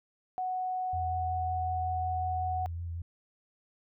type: tone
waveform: sine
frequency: 740 Hz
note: F#5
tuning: in tune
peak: -30 dBFS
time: 0.38-2.66 s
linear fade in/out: 0 ms
type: tone with vibrato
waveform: sine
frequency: 85 Hz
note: F2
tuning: 46 cents flat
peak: -34 dBFS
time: 0.93-3.02 s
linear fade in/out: 5 ms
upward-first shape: sine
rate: 5.4 Hz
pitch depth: 25 cents each way
effects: none